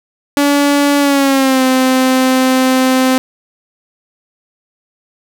sawtooth tone with pitch glide, 285.9 to 259.2 Hz, D4 to C4, -46 to -16 cents, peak -5 dBFS, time 0.37-3.18 s, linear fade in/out 0 ms, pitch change -170 cents, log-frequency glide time 0.99-1.63 s, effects none

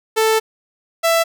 sawtooth tone pair in turn, 441.1 / 664 Hz, A4 / E5, +4 / +12 cents, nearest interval perfect fifth, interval 708 cents, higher second, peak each -9 dBFS, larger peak neither, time 0.16-0.4 / 1.03-1.24 s, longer first, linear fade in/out 20 ms, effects none

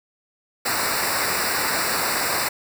pink noise with comb filter, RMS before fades -23 dBFS, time 0.65-2.49 s, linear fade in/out 10 ms, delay 0.31 ms, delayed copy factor -1, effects none

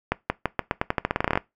accelerating click train, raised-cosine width 0.5 ms, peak -6 dBFS, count 18, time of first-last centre 0.12-1.375 s, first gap 180 ms, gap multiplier 0.87, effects noise-tail reverb RT60 0.2 s tail -21 dB re dry

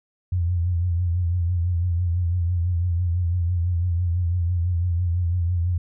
sine tone with vibrato, 87.31 Hz, F2, in tune, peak -19 dBFS, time 0.32-5.78 s, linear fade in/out 5 ms, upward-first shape triangle, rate 6 Hz, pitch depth 81 cents each way, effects none

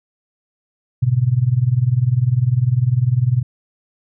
sine tone with tremolo, 123.47 Hz, B2, in tune, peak -9 dBFS, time 1.02-3.43 s, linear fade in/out 10 ms, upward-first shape sine, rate 20 Hz, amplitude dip 85%, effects none

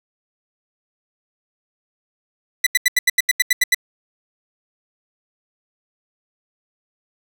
sawtooth tone bursts, 1984 Hz, B6, 7 cents sharp, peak -8 dBFS, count 11, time 2.64-3.746 s, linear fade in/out 5 ms, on 26 ms, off 82 ms, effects none

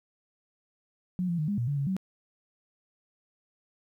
sine tone with pitch steps, 181.6 / 171.3 / 152.9 / 204 / 119.6 / 143.1 / 139.4 / 189.6 Hz, F#3 / F3 / D#3 / G#3 / A#2 / D3 / C#3 / F#3, -32 / -33 / -30 / -31 / +45 / -45 / +10 / +43 cents, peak -26 dBFS, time 1.19-1.966 s, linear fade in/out 0 ms, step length 97 ms, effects 11-bit

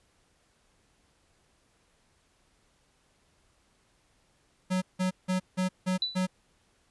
square tone bursts, 185 Hz, F#3, in tune, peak -26 dBFS, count 6, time 4.7-6.27 s, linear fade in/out 20 ms, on 120 ms, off 170 ms
sine tone with exponential decay, 3972 Hz, B7, 9 cents sharp, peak -23 dBFS, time 6.02-6.26 s, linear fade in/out 2 ms, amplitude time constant 51 ms
effects pink hiss -68 dBFS RMS until 6.9 s + resampled to 24000 Hz

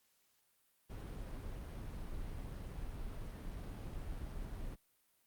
brown noise, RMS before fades -44 dBFS, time 0.89-4.76 s, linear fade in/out 20 ms, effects white hiss -75 dBFS RMS until 5.26 s + Opus 48 kbps

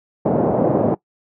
white band-pass noise, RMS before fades -17 dBFS, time 0.25-0.95 s, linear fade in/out 10 ms, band 120 to 630 Hz, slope 24 dB/octave, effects noise-tail reverb RT60 0.1 s tail -21 dB re dry

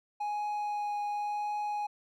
triangle tone with vibrato, 830.6 Hz, G#5, in tune, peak -29 dBFS, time 0.2-1.87 s, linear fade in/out 10 ms, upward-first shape triangle, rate 0.91 Hz, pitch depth 10 cents each way, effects none

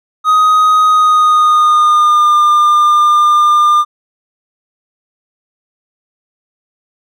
triangle tone with pitch glide, 1253 to 1202 Hz, D#6 to D6, +12 to +40 cents, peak -4 dBFS, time 0.24-3.85 s, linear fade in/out 50 ms, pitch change -72 cents, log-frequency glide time 0.85-2.36 s, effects none

